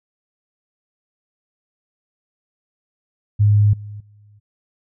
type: tone with level steps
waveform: sine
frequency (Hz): 103.83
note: G#2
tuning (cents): 0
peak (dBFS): -10 / -30 / -46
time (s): 3.39-4.4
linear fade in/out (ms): 20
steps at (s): 3.73 / 4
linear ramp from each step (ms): 5
effects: none